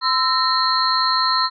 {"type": "tone cluster", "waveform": "sine", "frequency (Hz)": [1024, 1323, 1837, 4058, 4254], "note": ["C6", "E6", "A#6", "B7", "C8"], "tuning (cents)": [-38, 6, -26, 46, 28], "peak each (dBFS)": [-20, -21, -28, -25, -21], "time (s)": [0.01, 1.5], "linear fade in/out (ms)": 50, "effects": []}